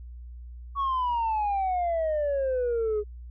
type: exponential sweep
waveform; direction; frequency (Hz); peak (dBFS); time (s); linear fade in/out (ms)
sine; down; 1130 to 411.3; -22; 0.75-3.04; 50
effects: tanh soft clip ceiling -22 dBFS + added 60 Hz sine -39 dBFS peak until 3.3 s